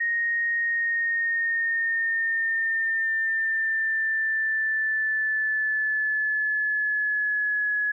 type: tone with pitch glide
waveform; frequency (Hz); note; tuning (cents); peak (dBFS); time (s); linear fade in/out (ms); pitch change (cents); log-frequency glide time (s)
sine; 1864.7 to 1690.3; A#6 to G#6; 0 to +30; -22; 0-7.92; 10; -170; 0.57-7.72
effects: none